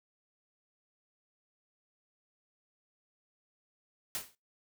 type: noise with exponential decay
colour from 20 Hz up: white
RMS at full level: -33 dBFS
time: 4.15-4.35 s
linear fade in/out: 0 ms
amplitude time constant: 43 ms
effects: noise-tail reverb RT60 0.2 s tail -19 dB re dry

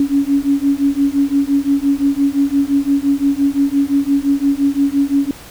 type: beating tone pair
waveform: sine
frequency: 277.2 / 283 Hz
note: C#4 / C#4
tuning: 0 / +36 cents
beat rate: 5.8 Hz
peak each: -15 dBFS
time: 0-5.31 s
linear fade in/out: 2 ms
effects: pink hiss -37 dBFS RMS until 5.5 s

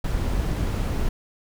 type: noise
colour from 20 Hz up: brown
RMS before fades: -24 dBFS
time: 0.04-1.09 s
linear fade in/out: 5 ms
effects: none

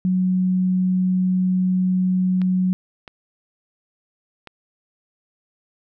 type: tone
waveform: sine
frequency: 184.4 Hz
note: F#3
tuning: 6 cents flat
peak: -16 dBFS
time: 0.05-2.73 s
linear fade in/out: 0 ms
type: clicks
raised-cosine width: 0.3 ms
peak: -21 dBFS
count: 3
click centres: 2.417 / 3.078 / 4.473 s
effects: none

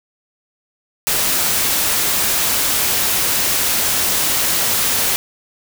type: noise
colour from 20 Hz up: white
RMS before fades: -17 dBFS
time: 1.07-5.16 s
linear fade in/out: 0 ms
effects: none

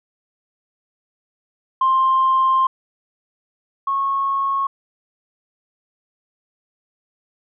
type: tone pair in turn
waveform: sine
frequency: 1053 / 1095.6 Hz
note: C6 / C#6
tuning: +11 / -21 cents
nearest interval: minor second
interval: 68 cents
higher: second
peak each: -12 / -17 dBFS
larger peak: first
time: 1.81-2.67 / 3.87-4.67 s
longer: first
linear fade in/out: 5 ms
effects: tanh soft clip ceiling -9 dBFS

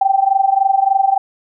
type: tone with amplitude modulation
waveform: sine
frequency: 780 Hz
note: G5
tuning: 9 cents flat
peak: -7 dBFS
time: 0.01-1.18 s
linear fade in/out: 5 ms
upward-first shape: sine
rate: 23.4 Hz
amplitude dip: 85%
effects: none

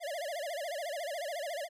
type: tone with vibrato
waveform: square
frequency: 629 Hz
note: D#5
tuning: 19 cents sharp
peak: -36 dBFS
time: 0-1.69 s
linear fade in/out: 50 ms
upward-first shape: sine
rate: 14 Hz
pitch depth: 210 cents each way
effects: resampled to 32000 Hz

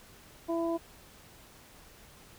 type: harmonic tone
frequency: 333.8 Hz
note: E4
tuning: 22 cents sharp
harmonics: 1 / 2 / 3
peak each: -30 / -33 / -40 dBFS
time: 0.48-0.78 s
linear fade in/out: 20 ms
effects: pink hiss -55 dBFS RMS until 2.38 s

